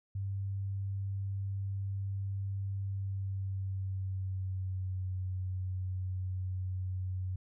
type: tone with pitch glide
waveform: sine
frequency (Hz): 98 to 92.87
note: G2 to F#2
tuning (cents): 0 to +7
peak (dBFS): -33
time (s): 0.15-7.36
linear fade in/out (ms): 5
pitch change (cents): -93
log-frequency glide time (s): 2.81-5.12
effects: none